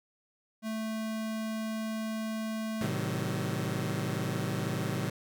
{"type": "tone", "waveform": "square", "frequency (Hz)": 220, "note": "A3", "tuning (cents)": 0, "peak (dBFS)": -33, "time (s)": [0.62, 2.9], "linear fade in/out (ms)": 50}
{"type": "chord", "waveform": "sawtooth", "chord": "A diminished seventh", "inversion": "none", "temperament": "just", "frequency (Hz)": [110, 132, 158.4, 190.08], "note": ["A2", "C3", "Eb3", "Gb3"], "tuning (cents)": [0, 16, 31, 47], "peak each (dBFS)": -32, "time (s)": [2.81, 5.1], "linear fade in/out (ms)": 5}
{"effects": []}